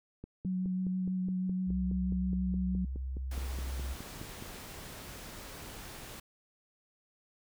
click train, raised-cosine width 3 ms, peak -30 dBFS, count 21, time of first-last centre 0.24-4.424 s, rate 4.78 Hz
sine tone with vibrato, 185 Hz, F#3, in tune, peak -30 dBFS, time 0.45-2.85 s, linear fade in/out 5 ms, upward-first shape triangle, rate 6.2 Hz, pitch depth 15 cents each way
sine tone, 65.3 Hz, C2, 3 cents flat, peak -34 dBFS, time 1.66-3.97 s, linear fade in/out 50 ms
pink noise, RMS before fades -46 dBFS, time 3.31-6.2 s, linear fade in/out 5 ms
effects none

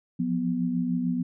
sine tone cluster, 171.2 / 177.9 / 247.4 Hz, F3 / F3 / B3, -34 / +32 / +3 cents, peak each -35 / -28 / -26 dBFS, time 0.19-1.23 s, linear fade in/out 10 ms, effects none

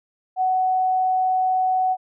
sine tone, 746 Hz, F#5, 14 cents sharp, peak -17 dBFS, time 0.36-1.97 s, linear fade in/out 50 ms, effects none

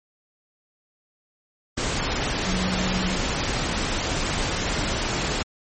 sine tone in noise, 185 Hz, F#3, in tune, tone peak -25 dBFS, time 2.47-3.16 s, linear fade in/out 10 ms, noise pink, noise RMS -25 dBFS, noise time 1.77-5.43 s, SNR -3 dB, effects MP3 32 kbps

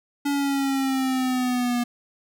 square linear sweep, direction down, 285.3 to 240 Hz, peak -22 dBFS, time 0.25-1.84 s, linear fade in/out 10 ms, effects none

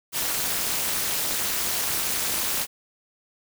white noise with amplitude modulation, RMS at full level -22 dBFS, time 0.12-2.67 s, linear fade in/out 50 ms, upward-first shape sine, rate 269 Hz, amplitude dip 95%, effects none

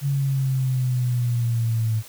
sine exponential sweep, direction down, 141.2 to 109.7 Hz, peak -19 dBFS, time 0.01-2.03 s, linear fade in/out 50 ms, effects white hiss -44 dBFS RMS until 2.08 s

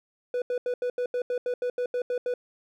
triangle tone bursts, 493.1 Hz, B4, 3 cents flat, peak -23 dBFS, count 13, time 0.34-2.339 s, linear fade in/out 2 ms, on 79 ms, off 81 ms, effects none

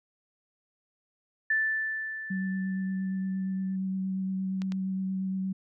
sine tone with exponential decay, 1760 Hz, A6, in tune, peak -22 dBFS, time 1.5-3.76 s, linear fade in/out 5 ms, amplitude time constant 490 ms
sine tone with vibrato, 189.7 Hz, F#3, 43 cents sharp, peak -28 dBFS, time 2.3-5.53 s, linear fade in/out 10 ms, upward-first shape sine, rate 8.6 Hz, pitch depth 12 cents each way
clicks, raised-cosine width 0.2 ms, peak -24 dBFS, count 2, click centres 4.619 / 4.721 s
effects none

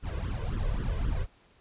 brown noise with flanger, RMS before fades -30 dBFS, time 0.02-1.27 s, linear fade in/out 50 ms, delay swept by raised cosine 0.61 to 2.01 ms, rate 3.8 Hz, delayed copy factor +0.95, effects pink hiss -62 dBFS RMS until 1.6 s + resampled to 8000 Hz

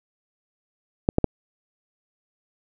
clicks, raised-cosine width 2 ms, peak -4 dBFS, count 3, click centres 1.089 / 1.184 / 1.243 s, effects none

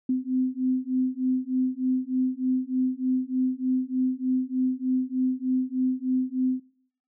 sine beating tone pair, 255.3 / 258.6 Hz, C4 / C4, -42 / -20 cents, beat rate 3.3 Hz, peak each -26 dBFS, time 0.09-6.6 s, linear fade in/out 5 ms, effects noise-tail reverb RT60 0.6 s tail -18 dB re dry

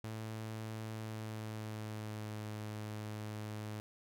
sawtooth tone with pitch glide, 110 to 106.68 Hz, A2 to G#2, 0 to +47 cents, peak -37 dBFS, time 0.04-3.8 s, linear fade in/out 0 ms, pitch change -53 cents, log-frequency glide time 0.96-2.43 s, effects none

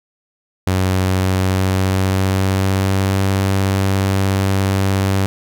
sawtooth tone with pitch glide, 93.5 to 96.91 Hz, F#2 to G2, +19 to -19 cents, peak -10 dBFS, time 0.67-5.26 s, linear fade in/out 0 ms, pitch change +62 cents, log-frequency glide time 1.04-3.24 s, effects none

